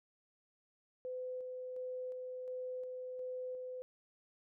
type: tone with tremolo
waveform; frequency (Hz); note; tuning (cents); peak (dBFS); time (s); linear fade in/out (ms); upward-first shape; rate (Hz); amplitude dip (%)
sine; 507; B4; +45; -39; 1.05-3.82; 0; square; 1.4; 25
effects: none